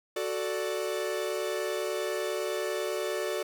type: chord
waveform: 45% pulse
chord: D major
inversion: first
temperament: equal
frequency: 370 / 440 / 587.3 Hz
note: F#4 / A4 / D5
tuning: 0 / 0 / 0 cents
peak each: -34 dBFS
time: 0.16-3.43 s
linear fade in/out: 5 ms
effects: none